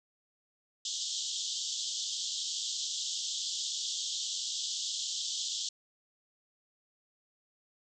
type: band-pass noise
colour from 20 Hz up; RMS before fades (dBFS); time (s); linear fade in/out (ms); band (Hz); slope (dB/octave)
pink; -36; 0.85-5.69; 2; 3100 to 7600; 96
effects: none